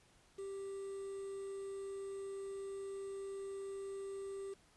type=tone with quantisation; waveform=triangle; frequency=392 Hz; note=G4; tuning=in tune; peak=-40 dBFS; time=0.38-4.54 s; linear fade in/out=10 ms; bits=10; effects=pink hiss -68 dBFS RMS until 4.76 s + resampled to 24000 Hz